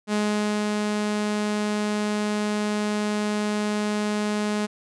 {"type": "tone with ADSR envelope", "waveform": "sawtooth", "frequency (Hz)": 209.7, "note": "G#3", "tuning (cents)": 17, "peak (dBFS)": -17, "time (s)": [0.07, 4.67], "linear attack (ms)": 60, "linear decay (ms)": 510, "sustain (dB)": -2, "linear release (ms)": 20, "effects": ["resampled to 22050 Hz"]}